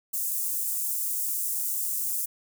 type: high-pass noise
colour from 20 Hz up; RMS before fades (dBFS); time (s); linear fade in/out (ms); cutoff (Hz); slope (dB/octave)
white; -29; 0.13-2.26; 10; 7600; 24
effects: none